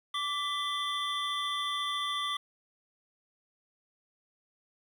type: tone cluster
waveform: triangle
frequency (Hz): 1166 / 1999 / 3175 / 3484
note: D6 / B6 / G7 / A7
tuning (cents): -13 / +20 / +21 / -18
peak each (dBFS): -32 / -39 / -38 / -33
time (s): 0.14-2.37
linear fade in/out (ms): 5
effects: 10-bit